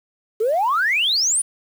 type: exponential sweep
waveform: sine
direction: up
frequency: 414.6 to 9956 Hz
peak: -15 dBFS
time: 0.4-1.42 s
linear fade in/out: 10 ms
effects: tanh soft clip ceiling -12 dBFS + 7-bit